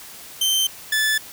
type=tone pair in turn; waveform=sawtooth; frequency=3107 / 1740 Hz; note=G7 / A6; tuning=-16 / -20 cents; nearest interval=minor seventh; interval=1004 cents; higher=first; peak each=-14 dBFS; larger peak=neither; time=0.41-0.67 / 0.92-1.18 s; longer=neither; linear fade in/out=5 ms; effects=white hiss -40 dBFS RMS until 1.32 s